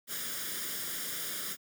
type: noise with comb filter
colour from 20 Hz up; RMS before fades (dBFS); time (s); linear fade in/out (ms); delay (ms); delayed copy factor
white; -37; 0.07-1.57; 50; 0.58; +0.7
effects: high-pass 150 Hz 12 dB/octave